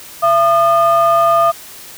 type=tone pair together; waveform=sine; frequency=674 / 1217.7 Hz; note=E5 / D#6; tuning=+38 / -38 cents; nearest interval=minor seventh; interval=1024 cents; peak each=-10 dBFS; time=0.22-1.52 s; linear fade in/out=20 ms; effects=tanh soft clip ceiling -4 dBFS + white hiss -35 dBFS RMS until 1.97 s